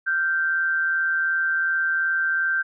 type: tone pair together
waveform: sine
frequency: 1396.9 / 1559.6 Hz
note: F6 / G6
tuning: 0 / -9 cents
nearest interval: major second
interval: 191 cents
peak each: -29 / -20 dBFS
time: 0.06-2.63 s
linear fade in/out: 20 ms
effects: none

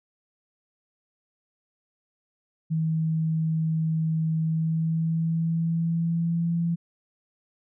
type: tone with pitch glide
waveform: sine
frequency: 160 to 168.93 Hz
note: D#3 to E3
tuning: +49 to +43 cents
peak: -22 dBFS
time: 2.7-6.76 s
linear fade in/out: 20 ms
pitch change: +94 cents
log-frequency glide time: 4.4-6.54 s
effects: none

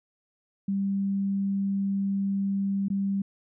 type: tone with dropouts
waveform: sine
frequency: 196.9 Hz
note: G3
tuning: 8 cents sharp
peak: -24 dBFS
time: 0.68-3.22 s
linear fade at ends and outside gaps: 5 ms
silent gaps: 2.884-2.901 s
effects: none

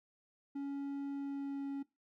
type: tone with pitch glide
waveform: triangle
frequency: 279.7 to 277.6 Hz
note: C#4 to C#4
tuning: +16 to +3 cents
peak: -35 dBFS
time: 0.55-1.83 s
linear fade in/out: 10 ms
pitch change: -13 cents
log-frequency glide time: 1.12-1.7 s
effects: noise-tail reverb RT60 0.2 s tail -18 dB re dry

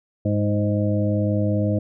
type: harmonic tone with a mistuned harmonic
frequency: 103.83 Hz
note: G#2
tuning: in tune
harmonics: 1 / 2 / 3 / 5 / 6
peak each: -21 / -24 / -26 / -28 / -29 dBFS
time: 0.25-1.79 s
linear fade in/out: 5 ms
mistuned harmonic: 2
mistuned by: -15 cents
effects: none

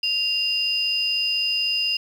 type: tone pair together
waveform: sine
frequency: 2794 / 4978 Hz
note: F7 / D#8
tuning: 0 / 0 cents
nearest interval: minor seventh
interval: 1000 cents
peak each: -22 / -23 dBFS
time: 0.03-1.97 s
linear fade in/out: 5 ms
effects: tanh soft clip ceiling -12 dBFS + 8-bit

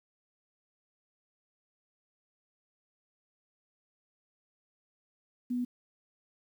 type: tone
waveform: sine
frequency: 246 Hz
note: B3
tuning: 7 cents flat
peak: -29 dBFS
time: 5.5-5.65 s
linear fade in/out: 10 ms
effects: 10-bit

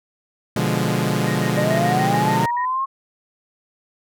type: chord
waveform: sawtooth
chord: B diminished seventh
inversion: none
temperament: equal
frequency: 123.47 / 146.83 / 174.61 / 207.7 Hz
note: B2 / D3 / F3 / Ab3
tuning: 0 / 0 / 0 / 0 cents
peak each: -20 dBFS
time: 0.56-2.46 s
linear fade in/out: 5 ms
type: tone bursts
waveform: sine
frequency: 1866 Hz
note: A#6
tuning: 1 cent sharp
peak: -28 dBFS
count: 10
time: 1.27-2.653 s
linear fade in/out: 5 ms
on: 87 ms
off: 57 ms
type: linear sweep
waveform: sine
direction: up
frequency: 587.3 to 1088 Hz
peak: -19 dBFS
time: 1.56-2.86 s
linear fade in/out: 20 ms
effects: none

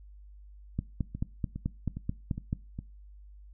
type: two click trains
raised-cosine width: 5 ms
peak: -17 / -24 dBFS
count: 9 / 5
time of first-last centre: 0.79-2.529 / 1.15-2.789 s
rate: 4.6 / 2.44 Hz
effects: noise-tail reverb RT60 0.3 s tail -21 dB re dry + added 50 Hz sine -48 dBFS peak until 3.53 s

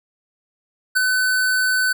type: tone with ADSR envelope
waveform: square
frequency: 1510 Hz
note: F#6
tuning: 35 cents sharp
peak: -13 dBFS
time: 0.95-1.93 s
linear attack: 20 ms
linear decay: 12 ms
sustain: -4 dB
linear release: 10 ms
effects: none

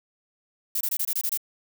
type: noise bursts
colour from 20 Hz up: violet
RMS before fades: -26 dBFS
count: 8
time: 0.75-1.375 s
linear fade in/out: 5 ms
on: 58 ms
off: 23 ms
effects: none

